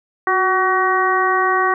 harmonic tone with a mistuned harmonic, 377.3 Hz, F#4, 34 cents sharp, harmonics 1 / 2 / 3 / 4 / 5, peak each -21 / -21 / -17 / -23 / -21 dBFS, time 0.27-1.74 s, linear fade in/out 2 ms, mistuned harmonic 1, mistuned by -46 cents, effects none

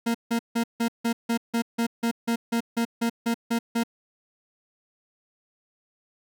40% pulse tone bursts, 232.2 Hz, A#3, 7 cents flat, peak -21 dBFS, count 16, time 0.06-3.836 s, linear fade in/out 10 ms, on 86 ms, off 160 ms, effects none

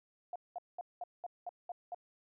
sine tone bursts, 709 Hz, F5, 26 cents sharp, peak -38 dBFS, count 8, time 0.33-1.946 s, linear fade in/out 2 ms, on 27 ms, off 200 ms, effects none

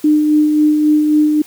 sine tone with tremolo, 302.5 Hz, D#4, 49 cents flat, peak -7 dBFS, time 0.04-1.42 s, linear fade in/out 5 ms, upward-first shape sine, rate 3.7 Hz, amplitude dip 35%, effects white hiss -41 dBFS RMS until 1.46 s

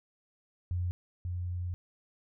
sine tone pair in turn, 88.9 / 88.9 Hz, F2 / F2, +31 / +31 cents, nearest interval unison, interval 0 cents, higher neither, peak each -29 / -32 dBFS, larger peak first, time 0.71-0.91 / 1.25-1.74 s, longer second, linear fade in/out 0 ms, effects none

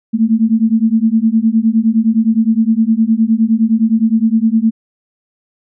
sine beating tone pair, 218.8 / 228.5 Hz, A3 / A#3, -9 / -34 cents, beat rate 9.7 Hz, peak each -12 dBFS, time 0.13-4.71 s, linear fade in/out 20 ms, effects none

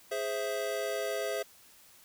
square chord, Ab augmented, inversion none, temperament equal, 415.3 / 523.3 / 659.3 Hz, Ab4 / C5 / E5, 0 / 0 / 0 cents, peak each -37 / -37 / -36 dBFS, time 0.11-1.43 s, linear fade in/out 10 ms, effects white hiss -58 dBFS RMS until 2.04 s

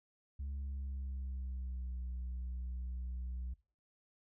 sine tone with pitch glide, 69.3 to 62.1 Hz, C#2 to B1, 0 to +10 cents, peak -36 dBFS, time 0.39-3.54 s, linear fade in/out 10 ms, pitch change -190 cents, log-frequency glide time 0.51-1.97 s, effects noise-tail reverb RT60 0.4 s tail -23 dB re dry + tanh soft clip ceiling -37 dBFS

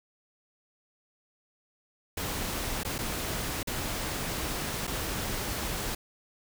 pink noise with dropouts, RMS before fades -33 dBFS, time 2.17-5.95 s, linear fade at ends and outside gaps 5 ms, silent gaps 2.834-2.848 / 2.982-2.987 / 3.631-3.672 / 4.87-4.875 s, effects none

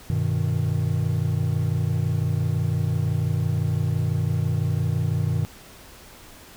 triangle chord, G augmented, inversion none, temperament equal with one note detuned, 97.6 / 123.47 / 155.56 Hz, G2 / B2 / D#3, -7 / 0 / 0 cents, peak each -23 dBFS, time 0.1-5.45 s, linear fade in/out 0 ms, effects pink hiss -46 dBFS RMS until 6.56 s

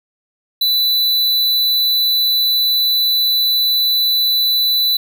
square tone, 3983 Hz, B7, 14 cents sharp, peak -13 dBFS, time 0.61-4.97 s, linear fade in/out 5 ms, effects none

